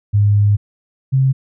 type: tone pair in turn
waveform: sine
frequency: 102.8 / 133.28 Hz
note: G#2 / C3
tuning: -17 / +32 cents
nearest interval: major third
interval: 449 cents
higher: second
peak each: -9 / -10 dBFS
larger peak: first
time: 0.13-0.57 / 1.12-1.33 s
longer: first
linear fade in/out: 20 ms
effects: none